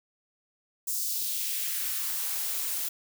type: noise with high-pass filter sweep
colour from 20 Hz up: blue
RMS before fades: -31 dBFS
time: 0.87-2.89 s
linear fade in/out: 10 ms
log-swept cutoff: 6700 to 270 Hz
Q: 1.4
effects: none